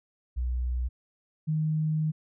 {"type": "tone pair in turn", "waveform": "sine", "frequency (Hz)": [61.74, 155.58], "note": ["B1", "D#3"], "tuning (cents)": [0, 0], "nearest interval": "octave + major third", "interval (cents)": 1600, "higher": "second", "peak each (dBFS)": [-26, -24], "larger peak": "second", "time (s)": [[0.36, 0.89], [1.47, 2.12]], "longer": "second", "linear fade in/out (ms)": 20, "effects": []}